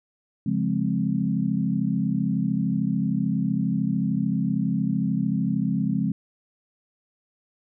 sine chord, Db major seventh, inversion none, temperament equal, 138.59 / 174.61 / 207.7 / 261.6 Hz, Db3 / F3 / Ab3 / C4, 0 / 0 / 0 / 0 cents, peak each -29 / -26 / -25 / -28 dBFS, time 0.46-6.12 s, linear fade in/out 5 ms, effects none

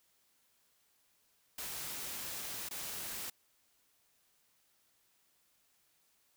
white noise with dropouts, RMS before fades -42 dBFS, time 1.58-3.3 s, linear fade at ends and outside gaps 5 ms, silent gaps 2.689-2.709 s, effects white hiss -73 dBFS RMS until 6.36 s

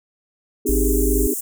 sine chord, Ab major seventh, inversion first, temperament equal, 261.6 / 311.1 / 392 / 415.3 Hz, C4 / Eb4 / G4 / Ab4, 0 / 0 / 0 / 0 cents, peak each -24 dBFS, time 0.65-1.34 s, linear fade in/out 10 ms
pink high-pass noise, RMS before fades -27 dBFS, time 0.66-1.41 s, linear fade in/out 10 ms, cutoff 7000 Hz, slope 48 dB/octave
sine tone, 52.6 Hz, G#1, 23 cents sharp, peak -18 dBFS, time 0.69-1.27 s, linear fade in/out 0 ms
effects none

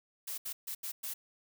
blue noise bursts at uneven times, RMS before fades -39 dBFS, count 5, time 0.27-0.38 / 0.45-0.53 / 0.67-0.75 / 0.83-0.92 / 1.03-1.14 s, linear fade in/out 10 ms, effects none

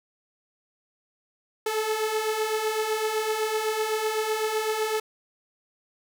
sawtooth beating tone pair, 428.8 / 436.7 Hz, A4 / A4, -45 / -13 cents, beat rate 7.9 Hz, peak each -27 / -22 dBFS, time 1.66-5 s, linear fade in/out 5 ms, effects none

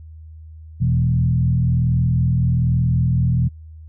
sine tone with frequency modulation, 124.2 Hz, B2, 10 cents sharp, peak -14 dBFS, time 0.8-3.49 s, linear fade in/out 20 ms, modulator 41.2 Hz, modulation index 1, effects added 79 Hz sine -36 dBFS peak until 3.88 s

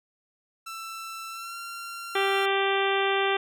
sawtooth tone with pitch glide, 1333 to 1375.2 Hz, E6 to F6, +19 to -27 cents, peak -32 dBFS, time 0.66-2.46 s, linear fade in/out 10 ms, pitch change +54 cents, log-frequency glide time 1.29-1.57 s
harmonic tone, 392 Hz, G4, in tune, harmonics 1 / 2 / 3 / 4 / 5 / 6 / 7 / 8 / 9, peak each -26 / -29 / -31 / -32 / -33 / -34 / -34 / -35 / -36 dBFS, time 2.15-3.37 s, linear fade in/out 5 ms
effects none

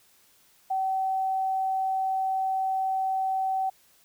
sine tone, 764 Hz, G5, 45 cents flat, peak -24 dBFS, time 0.7-3.7 s, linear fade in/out 10 ms, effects white hiss -61 dBFS RMS until 4.04 s

